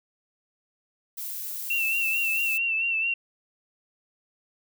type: noise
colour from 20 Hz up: violet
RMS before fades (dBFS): -34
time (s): 1.17-2.58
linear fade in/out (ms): 10
type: tone with vibrato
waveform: sine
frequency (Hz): 2695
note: E7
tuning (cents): +38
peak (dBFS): -23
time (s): 1.7-3.14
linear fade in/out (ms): 5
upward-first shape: sine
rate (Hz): 4.5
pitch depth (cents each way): 47
effects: none